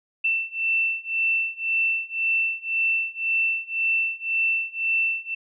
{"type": "beating tone pair", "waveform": "sine", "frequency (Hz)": [2676, 2677.9], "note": ["E7", "E7"], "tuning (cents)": [25, 27], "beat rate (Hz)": 1.9, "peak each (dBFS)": [-25, -24], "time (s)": [0.24, 5.35], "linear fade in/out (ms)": 10, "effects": []}